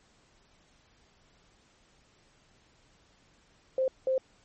sine tone bursts at uneven times, 523.3 Hz, C5, in tune, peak -24 dBFS, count 2, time 3.78-3.88 / 4.07-4.18 s, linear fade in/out 2 ms, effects pink hiss -64 dBFS RMS until 4.44 s + MP3 32 kbps

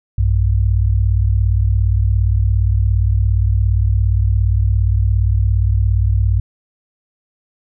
sine tone pair together, 60.69 / 98 Hz, B1 / G2, -30 / 0 cents, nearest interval minor sixth, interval 830 cents, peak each -14 dBFS, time 0.18-6.4 s, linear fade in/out 5 ms, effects none

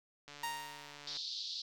click train, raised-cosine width 0.2 ms, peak -33 dBFS, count 130, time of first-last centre 0.28-1.17 s, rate 145 Hz
sawtooth tone with exponential decay, 932.3 Hz, A#5, in tune, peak -31 dBFS, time 0.43-1.22 s, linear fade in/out 5 ms, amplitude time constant 170 ms
white band-pass noise, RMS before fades -42 dBFS, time 1.07-1.62 s, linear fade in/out 5 ms, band 3700 to 4800 Hz, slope 48 dB/octave
effects none

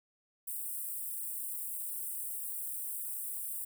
white high-pass noise, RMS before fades -39 dBFS, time 0.47-3.65 s, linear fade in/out 10 ms, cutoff 8100 Hz, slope 96 dB/octave, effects none

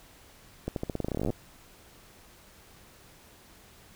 accelerating click train, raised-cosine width 2 ms, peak -17 dBFS, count 20, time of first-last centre 0.68-1.303 s, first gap 82 ms, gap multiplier 0.88, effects pink hiss -55 dBFS RMS until 3.95 s

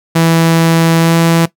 sawtooth tone with pitch glide, 164.81 to 166.34 Hz, E3 to E3, 0 to +16 cents, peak -3 dBFS, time 0.15-1.46 s, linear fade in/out 10 ms, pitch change +16 cents, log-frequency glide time 0.99-1.15 s, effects noise-tail reverb RT60 0.1 s tail -17 dB re dry

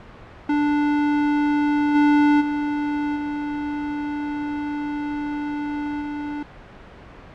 square tone with level steps, 293.7 Hz, D4, in tune, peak -18 / -14 / -22 / -25 / -27 dBFS, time 0.49-6.43 s, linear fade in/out 5 ms, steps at 1.94 / 2.4 / 3.15 / 6 s, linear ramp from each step 20 ms, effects pink hiss -42 dBFS RMS until 7.34 s + low-pass 2000 Hz 12 dB/octave

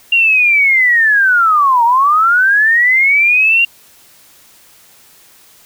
sine linear two-way sweep, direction down then up, 2794 to 912 to 2794 Hz, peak -7 dBFS, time 0.12-3.65 s, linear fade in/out 5 ms, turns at 1.84 s, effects white hiss -45 dBFS RMS until 5.65 s

